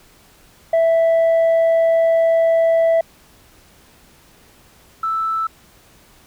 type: tone pair in turn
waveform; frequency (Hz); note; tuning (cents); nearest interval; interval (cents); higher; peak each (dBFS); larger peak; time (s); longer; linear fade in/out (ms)
sine; 659.3 / 1318.6; E5 / E6; 0 / 0; octave; 1200; second; -9 / -17; first; 0.73-3.01 / 5.03-5.47; first; 5
effects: tanh soft clip ceiling -11 dBFS + pink hiss -50 dBFS RMS until 6.26 s

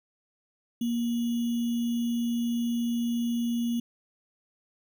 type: tone with sample-and-hold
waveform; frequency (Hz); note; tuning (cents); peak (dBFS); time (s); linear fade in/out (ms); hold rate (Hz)
sine; 235.8; A#3; +20; -25; 0.81-3.8; 5; 3150
effects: none

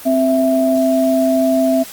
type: tone pair together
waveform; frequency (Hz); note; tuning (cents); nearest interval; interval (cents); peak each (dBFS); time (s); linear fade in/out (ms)
sine; 261.9 / 660; C4 / E5; +2 / +2; octave + major third; 1600; -14; 0.05-1.84; 20
effects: white hiss -34 dBFS RMS until 1.92 s + Opus 24 kbps

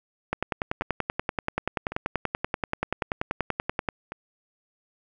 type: two click trains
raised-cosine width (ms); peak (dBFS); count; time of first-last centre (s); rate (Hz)
0.5; -10 / -19; 38 / 4; 0.33-3.888 / 0.82-4.12; 10.4 / 0.909
effects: none

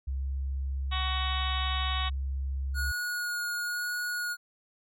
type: tone with pitch glide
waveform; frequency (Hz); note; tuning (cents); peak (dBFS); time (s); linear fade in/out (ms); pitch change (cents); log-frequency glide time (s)
sine; 66.9 to 67.48; C2 to C#2; +39 to -46; -29; 0.07-2.92; 10; +15; 0.18-0.23
type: harmonic tone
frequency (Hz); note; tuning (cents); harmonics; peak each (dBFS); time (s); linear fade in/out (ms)
374; F#4; +19; 2 / 3 / 4 / 5 / 6 / 7 / 8 / 9 / 10; -40 / -35 / -44 / -41 / -42 / -44 / -39 / -39 / -36; 0.91-2.1; 20
type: tone with vibrato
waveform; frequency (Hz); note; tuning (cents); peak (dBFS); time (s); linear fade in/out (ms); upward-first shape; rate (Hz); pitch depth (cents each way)
square; 1445; F#6; -41; -31; 2.74-4.37; 50; sine; 1; 10
effects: none

